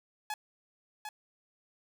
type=tone with echo; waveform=sawtooth; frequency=849 Hz; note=G#5; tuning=38 cents sharp; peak=-30 dBFS; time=0.3-0.34 s; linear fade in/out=2 ms; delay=750 ms; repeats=1; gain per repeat=-5 dB; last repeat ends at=1.09 s; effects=none